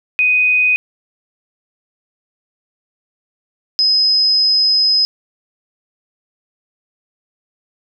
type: tone pair in turn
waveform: sine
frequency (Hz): 2496 / 5065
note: D#7 / D#8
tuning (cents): +5 / +30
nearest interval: octave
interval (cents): 1225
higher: second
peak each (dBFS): -10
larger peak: neither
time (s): 0.19-0.76 / 3.79-5.05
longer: second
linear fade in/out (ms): 0
effects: none